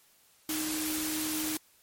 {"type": "tone in noise", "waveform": "sine", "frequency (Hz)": 311.1, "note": "D#4", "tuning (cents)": 0, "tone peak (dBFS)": -33, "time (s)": [0.49, 1.57], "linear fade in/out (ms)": 2, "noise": "white", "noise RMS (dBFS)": -34, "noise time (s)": [0.49, 1.57], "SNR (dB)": -2, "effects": ["white hiss -63 dBFS RMS until 1.82 s", "MP3 64 kbps"]}